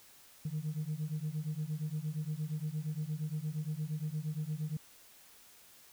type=beating tone pair; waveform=sine; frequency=149.4 / 158 Hz; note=D3 / D#3; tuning=+30 / +27 cents; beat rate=8.6 Hz; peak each=-36 / -36 dBFS; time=0.45-4.77 s; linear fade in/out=5 ms; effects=tanh soft clip ceiling -30 dBFS + white hiss -59 dBFS RMS until 5.92 s